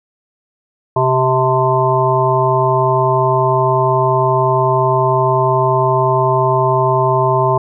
harmonic tone with a mistuned harmonic, 130 Hz, C3, 11 cents flat, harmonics 1 / 3 / 5 / 7 / 8, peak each -17 / -17 / -17 / -17 / -17 dBFS, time 0.96-7.58 s, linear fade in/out 5 ms, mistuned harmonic 7, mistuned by -30 cents, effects none

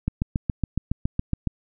click train, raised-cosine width 5 ms, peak -10 dBFS, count 11, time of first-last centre 0.08-1.473 s, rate 7.18 Hz, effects none

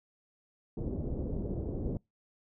pink low-pass noise, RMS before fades -35 dBFS, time 0.77-1.97 s, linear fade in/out 2 ms, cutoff 480 Hz, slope 24 dB/octave, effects noise-tail reverb RT60 0.2 s tail -25 dB re dry

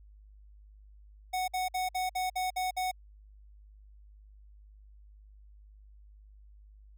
square tone bursts, 740 Hz, F#5, in tune, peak -30 dBFS, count 8, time 1.33-2.915 s, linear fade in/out 10 ms, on 150 ms, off 55 ms, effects added 51 Hz sine -52 dBFS peak until 6.97 s

